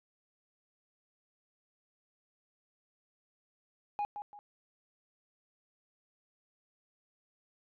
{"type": "tone with echo", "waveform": "sine", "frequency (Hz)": 825, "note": "G#5", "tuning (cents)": -12, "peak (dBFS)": -28, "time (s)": [3.99, 4.05], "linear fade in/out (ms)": 0, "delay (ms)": 170, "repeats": 2, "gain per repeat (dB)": -10, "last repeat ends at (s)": 4.39, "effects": ["tanh soft clip ceiling -30 dBFS"]}